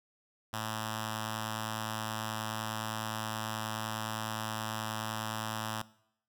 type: tone with notch filter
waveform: 5% pulse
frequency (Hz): 109.6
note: A2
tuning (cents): -6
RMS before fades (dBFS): -37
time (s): 0.53-5.82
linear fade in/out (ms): 5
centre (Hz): 400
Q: 0.69
effects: noise-tail reverb RT60 0.7 s tail -20 dB re dry